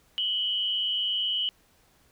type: tone pair together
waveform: sine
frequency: 2960 / 3162 Hz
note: F#7 / G7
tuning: 0 / +14 cents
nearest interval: minor second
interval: 114 cents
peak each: -26 / -31 dBFS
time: 0.18-1.49 s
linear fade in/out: 0 ms
effects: pink hiss -63 dBFS RMS until 2.11 s